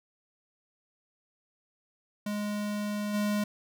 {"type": "tone with level steps", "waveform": "square", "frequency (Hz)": 207.7, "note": "G#3", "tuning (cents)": 0, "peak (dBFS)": [-31, -27], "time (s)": [2.26, 3.44], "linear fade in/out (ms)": 5, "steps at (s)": 3.13, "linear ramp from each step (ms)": 20, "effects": []}